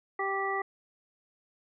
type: harmonic tone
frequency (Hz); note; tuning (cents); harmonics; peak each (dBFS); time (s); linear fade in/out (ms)
390.9; G4; -5; 1 / 2 / 3 / 5; -34 / -34 / -34 / -34; 0.19-0.62; 5
effects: none